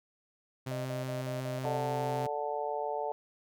sawtooth tone, 130.6 Hz, C3, 3 cents flat, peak -31 dBFS, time 0.66-2.27 s, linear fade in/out 10 ms
sine tone bursts, 614 Hz, D#5, 23 cents flat, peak -37 dBFS, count 6, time 0.71-1.775 s, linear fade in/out 5 ms, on 140 ms, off 45 ms
harmonic tone, 146.8 Hz, D3, in tune, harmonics 3 / 4 / 5 / 6, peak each -37 / -37 / -37 / -37 dBFS, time 1.65-3.12 s, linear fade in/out 0 ms
effects none

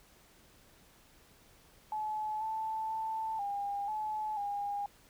sine tone with pitch steps, 858 / 879 / 884 / 806 / 858 / 812 Hz, A5 / A5 / A5 / G5 / A5 / G#5, -44 / -2 / +8 / +48 / -44 / -39 cents, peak -33 dBFS, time 1.92-4.86 s, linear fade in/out 2 ms, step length 490 ms, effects pink hiss -62 dBFS RMS until 5.09 s

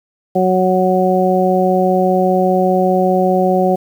harmonic tone, 185 Hz, F#3, in tune, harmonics 1 / 2 / 3 / 4, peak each -16 / -16 / -16 / -16 dBFS, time 0.35-3.76 s, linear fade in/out 10 ms, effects 7-bit

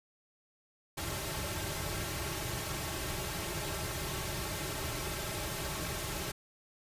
pink noise with comb filter, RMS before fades -37 dBFS, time 0.97-6.32 s, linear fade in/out 10 ms, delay 4.1 ms, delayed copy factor -0.75, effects resampled to 32000 Hz

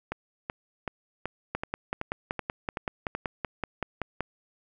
two click trains, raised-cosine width 0.5 ms, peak -14 / -16 dBFS, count 15 / 9, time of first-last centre 1.55-4.207 / 0.12-3.15 s, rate 5.27 / 2.64 Hz, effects none

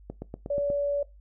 click train, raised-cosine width 2 ms, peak -22 dBFS, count 6, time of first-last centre 0.1-0.702 s, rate 8.31 Hz
sine tone, 572 Hz, D5, 46 cents flat, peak -24 dBFS, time 0.5-1.03 s, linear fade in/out 5 ms
effects noise-tail reverb RT60 0.2 s tail -20 dB re dry + added 50 Hz sine -49 dBFS peak until 1.2 s

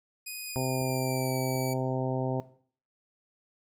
10% pulse tone with pitch glide, 2489 to 2296 Hz, D#7 to D7, 0 to -40 cents, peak -28 dBFS, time 0.26-1.74 s, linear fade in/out 10 ms, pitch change -140 cents, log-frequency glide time 0.44-1.37 s
harmonic tone, 130 Hz, C3, 11 cents flat, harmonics 1 / 2 / 3 / 4 / 5 / 6 / 7, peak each -31 / -34 / -36 / -37 / -38 / -39 / -39 dBFS, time 0.56-2.4 s, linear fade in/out 0 ms
clicks, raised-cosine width 2 ms, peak -31 / -38 / -33 dBFS, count 3, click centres 0.816 / 0.901 / 1.555 s
effects noise-tail reverb RT60 0.5 s tail -17 dB re dry

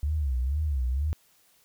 sine tone with vibrato, 69.3 Hz, C#2, in tune, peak -24 dBFS, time 0.03-1.13 s, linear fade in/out 0 ms, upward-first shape sine, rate 2.1 Hz, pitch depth 200 cents each way, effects white hiss -63 dBFS RMS until 1.64 s

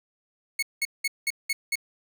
sawtooth tone bursts, 2198 Hz, C#7, 15 cents flat, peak -20 dBFS, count 6, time 0.59-1.756 s, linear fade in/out 5 ms, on 36 ms, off 190 ms, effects none

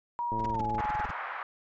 sine tone with pitch glide, 954 to 845 Hz, A#5 to G#5, +40 to +30 cents, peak -29 dBFS, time 0.19-1.05 s, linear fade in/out 0 ms, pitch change -210 cents, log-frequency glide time 0.51-0.63 s
click train, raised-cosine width 2 ms, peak -25 dBFS, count 55, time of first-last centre 0.32-0.806 s, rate 111 Hz
brown noise bursts, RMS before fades -35 dBFS, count 15, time 0.39-1.111 s, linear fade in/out 5 ms, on 21 ms, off 29 ms
pink band-pass noise, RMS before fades -37 dBFS, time 0.78-1.43 s, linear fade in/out 2 ms, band 820 to 1800 Hz, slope 24 dB/octave
effects resampled to 16000 Hz

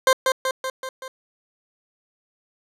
20% pulse tone with echo, 523.3 Hz, C5, in tune, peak -8 dBFS, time 0.07-0.13 s, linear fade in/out 2 ms, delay 190 ms, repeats 5, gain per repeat -4 dB, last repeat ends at 1.08 s, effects low-pass 12000 Hz 12 dB/octave

